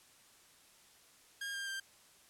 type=tone with pitch steps; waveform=sawtooth; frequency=1620 / 1599.5 / 1579.3 Hz; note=G#6 / G6 / G6; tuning=-43 / +34 / +12 cents; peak=-35 dBFS; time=1.41-1.8 s; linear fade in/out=5 ms; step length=130 ms; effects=white hiss -63 dBFS RMS until 2.29 s + low-pass 11000 Hz 12 dB/octave